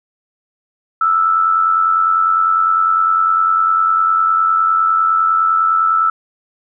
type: tone with amplitude modulation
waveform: sine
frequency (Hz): 1318.5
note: E6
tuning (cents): 0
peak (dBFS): -8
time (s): 1.01-6.1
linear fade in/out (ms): 5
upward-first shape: sine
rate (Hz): 89.9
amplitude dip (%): 55
effects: none